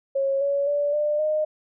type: tone with pitch steps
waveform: sine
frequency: 546 / 562.3 / 579.1 / 596.4 / 614.3 Hz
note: C#5 / C#5 / D5 / D5 / D#5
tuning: -26 / +25 / -24 / +27 / -22 cents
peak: -20 dBFS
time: 0.15-1.45 s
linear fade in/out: 10 ms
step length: 260 ms
effects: none